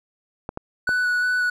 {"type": "clicks", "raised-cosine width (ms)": 1, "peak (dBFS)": -15, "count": 3, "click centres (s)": [0.491, 0.574, 0.891]}
{"type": "tone with vibrato", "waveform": "triangle", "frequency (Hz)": 1480, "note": "F#6", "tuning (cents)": 0, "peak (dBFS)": -17, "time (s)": [0.87, 1.5], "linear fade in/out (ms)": 5, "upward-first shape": "square", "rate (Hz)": 2.8, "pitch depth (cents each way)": 10}
{"effects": []}